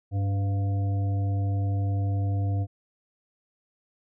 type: harmonic tone with a mistuned harmonic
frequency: 99.8 Hz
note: G2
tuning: 32 cents sharp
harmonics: 1 / 3 / 5 / 7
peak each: -23 / -37 / -43 / -41 dBFS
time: 0.11-2.67 s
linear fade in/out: 50 ms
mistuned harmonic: 3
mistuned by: -68 cents
effects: none